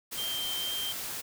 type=tone in noise; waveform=sine; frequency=3149 Hz; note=G7; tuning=7 cents sharp; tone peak=-32 dBFS; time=0.17-0.93 s; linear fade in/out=20 ms; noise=white; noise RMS=-37 dBFS; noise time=0.11-1.22 s; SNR=+2 dB; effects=none